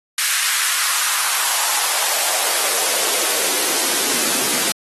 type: noise with high-pass filter sweep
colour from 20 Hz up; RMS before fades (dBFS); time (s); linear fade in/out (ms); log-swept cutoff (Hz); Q
white; -18; 0.18-4.72; 2; 1700 to 210; 1.8
effects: AAC 32 kbps